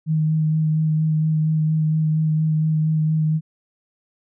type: tone with vibrato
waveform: sine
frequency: 156.4 Hz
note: D#3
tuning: 9 cents sharp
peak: -16 dBFS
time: 0.06-3.41 s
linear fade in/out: 50 ms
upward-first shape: sine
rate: 4.3 Hz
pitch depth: 15 cents each way
effects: none